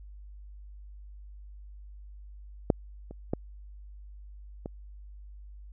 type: clicks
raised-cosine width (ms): 2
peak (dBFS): -7 / -29 / -14 / -22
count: 4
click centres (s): 2.702 / 3.11 / 3.335 / 4.659
effects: added 50 Hz sine -44 dBFS peak until 5.72 s